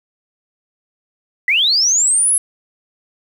sine linear sweep, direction up, 1922 to 10950 Hz, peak -11 dBFS, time 1.48-2.38 s, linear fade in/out 2 ms, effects 7-bit

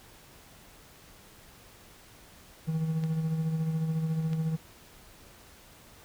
triangle tone with tremolo, 160 Hz, D#3, 49 cents sharp, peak -23 dBFS, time 2.67-4.57 s, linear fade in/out 20 ms, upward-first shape sine, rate 14 Hz, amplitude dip 45%
clicks, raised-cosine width 0.2 ms, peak -27 dBFS, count 2, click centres 3.038 / 4.332 s
effects pink hiss -54 dBFS RMS until 6.04 s

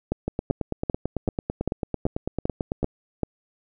two click trains, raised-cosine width 2 ms, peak -10 / -12 dBFS, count 9 / 24, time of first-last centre 0.12-3.233 / 0.28-2.83 s, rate 2.57 / 9.02 Hz, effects none

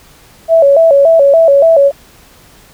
sine tone with vibrato, 606 Hz, D#5, 46 cents flat, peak -3 dBFS, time 0.48-1.92 s, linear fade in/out 50 ms, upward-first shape square, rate 3.5 Hz, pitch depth 140 cents each way, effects pink hiss -42 dBFS RMS until 2.73 s

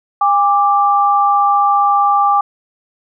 sine tone pair together, 809.8 / 1174.7 Hz, G#5 / D6, -44 / 0 cents, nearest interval tritone, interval 644 cents, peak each -12 dBFS, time 0.21-2.41 s, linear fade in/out 5 ms, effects none

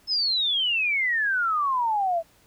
sine exponential sweep, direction down, 5274 to 645 Hz, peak -21 dBFS, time 0.07-2.23 s, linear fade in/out 50 ms, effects pink hiss -59 dBFS RMS until 2.46 s

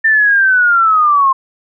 sine linear sweep, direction down, 1797 to 1052 Hz, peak -7 dBFS, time 0.04-1.33 s, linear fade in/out 10 ms, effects none

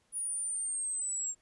sine linear sweep, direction down, 9760 to 7459 Hz, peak -32 dBFS, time 0.12-1.35 s, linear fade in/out 50 ms, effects pink hiss -72 dBFS RMS until 1.41 s + resampled to 24000 Hz

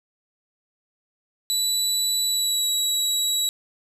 25% pulse tone with pitch glide, 3951 to 3894 Hz, B7 to B7, 0 to -25 cents, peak -16 dBFS, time 1.5-3.49 s, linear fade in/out 0 ms, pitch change -25 cents, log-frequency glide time 2.24-2.7 s, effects none

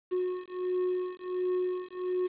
triangle beating tone pair, 363.9 / 365.3 Hz, F#4 / F#4, -29 / -22 cents, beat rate 1.4 Hz, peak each -30 dBFS, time 0.11-2.28 s, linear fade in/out 20 ms, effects resampled to 8000 Hz + 9-bit

